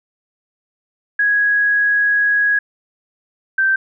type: tone pair in turn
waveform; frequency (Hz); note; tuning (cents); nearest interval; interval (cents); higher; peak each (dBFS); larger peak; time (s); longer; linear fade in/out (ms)
sine; 1661.2 / 1560.4; G#6 / G6; 0 / -8; minor second; 108; first; -12 / -12; neither; 1.19-2.59 / 3.58-3.76; first; 5
effects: none

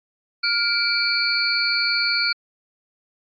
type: tone cluster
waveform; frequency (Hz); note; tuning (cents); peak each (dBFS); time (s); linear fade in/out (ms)
sine; 1409 / 2324 / 4306 / 4560; F6 / D7 / C8 / C#8; +15 / -19 / +49 / +48; -24; 0.43-2.33; 10
effects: AAC 64 kbps

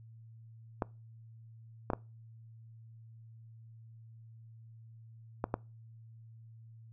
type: clicks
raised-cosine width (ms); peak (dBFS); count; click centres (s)
1; -17; 5; 0.822 / 1.902 / 1.934 / 5.441 / 5.541
effects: noise-tail reverb RT60 0.3 s tail -23 dB re dry + added 113 Hz sine -51 dBFS peak until 6.92 s

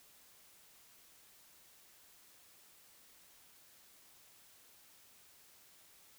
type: silence
effects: white hiss -63 dBFS RMS until 6.18 s

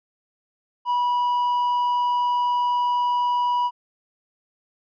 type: tone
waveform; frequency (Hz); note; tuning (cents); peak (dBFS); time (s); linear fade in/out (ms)
triangle; 976; B5; -21; -17; 0.85-3.71; 50
effects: resampled to 11025 Hz

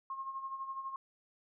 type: tone with tremolo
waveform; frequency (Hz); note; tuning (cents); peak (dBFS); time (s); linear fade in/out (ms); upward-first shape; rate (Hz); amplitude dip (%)
sine; 1074; C6; +45; -36; 0.1-0.96; 2; sine; 12; 60
effects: none

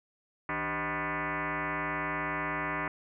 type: tone with frequency modulation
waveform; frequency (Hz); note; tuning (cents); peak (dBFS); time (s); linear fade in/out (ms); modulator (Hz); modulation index
sine; 392; G4; 0; -30; 0.49-2.88; 2; 229; 8
effects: none

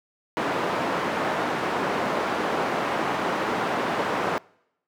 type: band-pass noise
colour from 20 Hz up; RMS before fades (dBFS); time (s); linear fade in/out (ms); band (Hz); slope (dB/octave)
white; -26; 0.37-4.38; 0; 200 to 1100; 12
effects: noise-tail reverb RT60 0.8 s tail -25 dB re dry

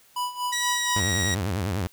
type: tone with tremolo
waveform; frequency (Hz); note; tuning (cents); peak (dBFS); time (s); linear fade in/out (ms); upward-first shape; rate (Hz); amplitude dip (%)
square; 987.8; B5; 0; -25; 0.16-1; 5; sine; 4.2; 80
type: tone with pitch glide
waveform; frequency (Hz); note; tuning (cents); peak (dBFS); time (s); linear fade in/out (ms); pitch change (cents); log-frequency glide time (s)
15% pulse; 1923 to 1902; B6 to A#6; -47 to +34; -18; 0.52-1.35; 10; -19; 0.69-0.94
type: tone with vibrato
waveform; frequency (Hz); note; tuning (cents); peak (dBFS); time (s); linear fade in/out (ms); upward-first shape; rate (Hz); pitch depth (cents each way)
sawtooth; 95.7; G2; -41; -21; 0.96-1.87; 0; triangle; 10; 260
effects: white hiss -57 dBFS RMS until 1.92 s

